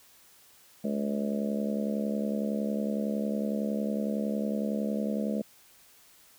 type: harmonic tone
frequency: 70.9 Hz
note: C#2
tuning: 40 cents sharp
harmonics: 3 / 4 / 5 / 6 / 7 / 8 / 9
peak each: -29 / -39 / -43 / -43 / -37 / -38 / -40 dBFS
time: 0.84-5.42 s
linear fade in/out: 5 ms
effects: white hiss -58 dBFS RMS until 6.38 s